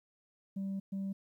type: tone bursts at uneven times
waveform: sine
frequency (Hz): 194.7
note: G3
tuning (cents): -12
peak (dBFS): -32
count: 2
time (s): 0.56-0.8 / 0.92-1.13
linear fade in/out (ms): 10
effects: tanh soft clip ceiling -33 dBFS + 12-bit